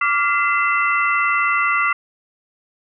sine tone cluster, 1159 / 1398 / 2038 / 2685 Hz, D6 / F6 / C7 / E7, -23 / +1 / -46 / +31 cents, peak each -19 / -21 / -20 / -25 dBFS, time 0.01-1.93 s, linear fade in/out 5 ms, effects none

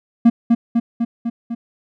triangle tone with echo, 233.1 Hz, A#3, in tune, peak -4 dBFS, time 0.25-0.3 s, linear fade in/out 10 ms, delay 250 ms, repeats 5, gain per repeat -3 dB, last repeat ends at 1.55 s, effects none

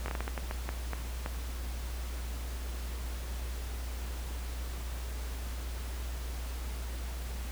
slowing click train, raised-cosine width 0.5 ms, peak -20 dBFS, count 11, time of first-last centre 0.06-1.261 s, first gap 22 ms, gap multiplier 1.35, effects added 60 Hz sine -35 dBFS peak until 7.51 s + pink hiss -46 dBFS RMS until 7.51 s

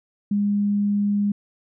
sine tone, 204.1 Hz, G#3, 30 cents flat, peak -18 dBFS, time 0.31-1.32 s, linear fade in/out 5 ms, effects none

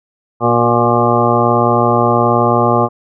harmonic tone with a mistuned harmonic, 118.8 Hz, A#2, 33 cents sharp, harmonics 1 / 2 / 3 / 4 / 5 / 6 / 7 / 9 / 10, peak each -18 / -18 / -18 / -18 / -18 / -18 / -18 / -18 / -18 dBFS, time 0.4-2.89 s, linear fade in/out 50 ms, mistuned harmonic 3, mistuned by +27 cents, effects none

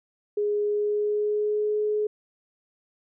sine tone with pitch glide, 415 to 422.7 Hz, G#4 to G#4, -1 to +31 cents, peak -22 dBFS, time 0.37-2.07 s, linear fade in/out 5 ms, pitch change +32 cents, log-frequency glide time 0.63-1.78 s, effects none

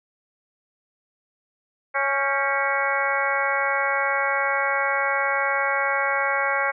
harmonic tone with a mistuned harmonic, 277.2 Hz, C#4, in tune, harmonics 2 / 3 / 4 / 5 / 6 / 7 / 8, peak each -28 / -28 / -28 / -28 / -28 / -28 / -28 dBFS, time 1.94-6.72 s, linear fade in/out 20 ms, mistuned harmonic 6, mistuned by -66 cents, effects none

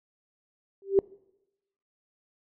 sine tone with exponential growth, 392 Hz, G4, in tune, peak -13 dBFS, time 0.82-0.99 s, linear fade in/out 1 ms, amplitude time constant 36 ms, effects noise-tail reverb RT60 0.9 s tail -24 dB re dry

